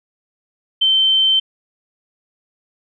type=tone; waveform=sine; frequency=3100 Hz; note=G7; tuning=20 cents flat; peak=-11 dBFS; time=0.81-1.4 s; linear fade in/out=10 ms; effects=none